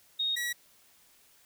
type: tone pair in turn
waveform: sine / sawtooth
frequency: 3729 / 1925.8 Hz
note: A#7 / B6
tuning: 0 / -44 cents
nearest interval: major seventh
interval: 1144 cents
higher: first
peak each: -27 dBFS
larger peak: neither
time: 0.19-0.36 / 0.36-0.53 s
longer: neither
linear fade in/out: 10 ms
effects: white hiss -62 dBFS RMS until 1.45 s